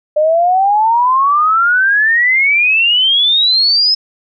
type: exponential sweep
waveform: sine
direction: up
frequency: 597 to 5180 Hz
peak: -8 dBFS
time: 0.16-3.95 s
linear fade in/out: 10 ms
effects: none